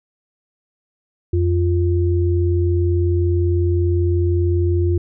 sine tone pair together, 87.31 / 349.2 Hz, F2 / F4, 0 / 0 cents, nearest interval 2 octaves, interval 2400 cents, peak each -15 / -20 dBFS, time 1.33-4.98 s, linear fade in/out 5 ms, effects none

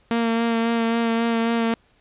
sawtooth tone with vibrato, 230.2 Hz, A#3, 22 cents flat, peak -15 dBFS, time 0.11-1.74 s, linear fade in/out 0 ms, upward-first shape sine, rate 3.7 Hz, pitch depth 19 cents each way, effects pink hiss -60 dBFS RMS until 2 s + resampled to 8000 Hz

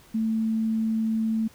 sine tone, 222 Hz, A3, 16 cents sharp, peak -22 dBFS, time 0.14-1.48 s, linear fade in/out 10 ms, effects pink hiss -54 dBFS RMS until 1.54 s

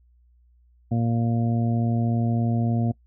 harmonic tone, 116.54 Hz, A#2, in tune, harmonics 1 / 2 / 3 / 4 / 5 / 6, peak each -22 / -24 / -37 / -40 / -39 / -35 dBFS, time 0.91-2.92 s, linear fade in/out 10 ms, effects noise-tail reverb RT60 0.1 s tail -22 dB re dry + added 60 Hz sine -55 dBFS peak until 3.06 s

